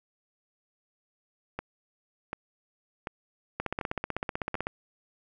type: two click trains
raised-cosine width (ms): 0.5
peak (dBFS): -15 / -18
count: 18 / 5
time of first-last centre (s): 3.6-4.669 / 1.59-4.553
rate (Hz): 15.9 / 1.35
effects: none